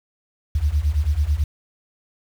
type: beating tone pair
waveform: sine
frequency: 69.1 / 78.2 Hz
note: C#2 / D#2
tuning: -5 / +9 cents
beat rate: 9.1 Hz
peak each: -20 / -19 dBFS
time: 0.55-1.44 s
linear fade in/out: 5 ms
effects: tanh soft clip ceiling -9 dBFS + 7-bit